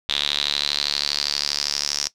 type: tone with band-pass filter sweep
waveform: sawtooth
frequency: 72.5 Hz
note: D2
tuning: 22 cents flat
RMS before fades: -24 dBFS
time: 0.09-2.08 s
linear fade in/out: 0 ms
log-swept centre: 3600 to 5500 Hz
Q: 6.8
effects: noise-tail reverb RT60 0.1 s tail -18 dB re dry